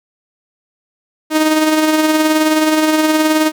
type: tone with tremolo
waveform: sawtooth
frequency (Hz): 311.1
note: D#4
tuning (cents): 0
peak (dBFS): -5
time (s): 1.3-3.52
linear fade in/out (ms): 50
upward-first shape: sine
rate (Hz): 19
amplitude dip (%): 40
effects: none